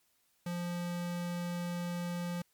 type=tone; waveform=square; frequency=174.61 Hz; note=F3; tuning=in tune; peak=-35 dBFS; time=0.46-2.42 s; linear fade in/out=5 ms; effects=white hiss -73 dBFS RMS until 2.53 s + MP3 96 kbps